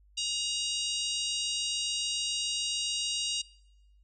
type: harmonic tone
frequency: 947 Hz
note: A#5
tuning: 27 cents sharp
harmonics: 3 / 4 / 5 / 6 / 7 / 8 / 9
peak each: -34 / -36 / -38 / -40 / -41 / -42 / -43 dBFS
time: 0.17-3.42 s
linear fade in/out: 10 ms
effects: noise-tail reverb RT60 1.0 s tail -23 dB re dry + added 50 Hz sine -58 dBFS peak until 4.03 s